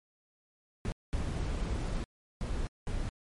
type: noise bursts at uneven times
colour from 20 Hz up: brown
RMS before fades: -33 dBFS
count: 4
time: 0.85-0.92 / 1.13-2.04 / 2.41-2.67 / 2.87-3.09 s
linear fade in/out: 0 ms
effects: MP3 48 kbps